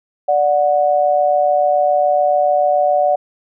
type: tone pair together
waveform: sine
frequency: 587 / 734 Hz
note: D5 / F#5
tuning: -1 / -14 cents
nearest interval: major third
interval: 387 cents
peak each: -14 dBFS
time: 0.28-3.16 s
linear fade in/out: 10 ms
effects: none